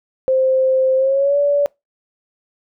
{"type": "tone with pitch glide", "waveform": "sine", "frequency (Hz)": [523.3, 574], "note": ["C5", "D5"], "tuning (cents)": [0, -40], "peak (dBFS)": -12, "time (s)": [0.28, 1.66], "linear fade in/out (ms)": 0, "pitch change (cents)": 160, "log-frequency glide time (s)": [0.96, 1.38], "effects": ["noise-tail reverb RT60 0.2 s tail -25 dB re dry"]}